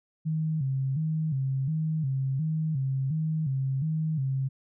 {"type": "tone with vibrato", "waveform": "sine", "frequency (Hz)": 145.4, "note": "D3", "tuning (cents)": -17, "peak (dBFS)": -25, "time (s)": [0.25, 4.49], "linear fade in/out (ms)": 20, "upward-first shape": "square", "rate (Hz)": 1.4, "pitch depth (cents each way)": 140, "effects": []}